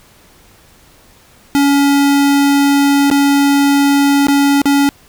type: tone with dropouts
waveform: square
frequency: 281.6 Hz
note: C#4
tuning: 27 cents sharp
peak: -9 dBFS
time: 1.55-4.89 s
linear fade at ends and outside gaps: 0 ms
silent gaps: 3.101-3.113 / 4.269-4.284 / 4.617-4.656 s
effects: pink hiss -46 dBFS RMS until 5.08 s